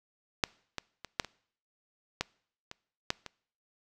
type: clicks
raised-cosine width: 0.2 ms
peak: -7 / -17 / -23 / -9 / -25 / -12 / -24 / -10 / -23 dBFS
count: 9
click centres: 0.438 / 0.783 / 1.047 / 1.198 / 1.247 / 2.21 / 2.714 / 3.104 / 3.263 s
effects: noise-tail reverb RT60 0.6 s tail -24 dB re dry